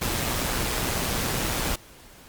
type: noise with amplitude modulation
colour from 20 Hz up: pink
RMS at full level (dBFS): -25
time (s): 0.01-1.76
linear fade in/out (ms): 10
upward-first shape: sine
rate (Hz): 121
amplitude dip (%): 40
effects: pink hiss -49 dBFS RMS until 2.28 s + Opus 48 kbps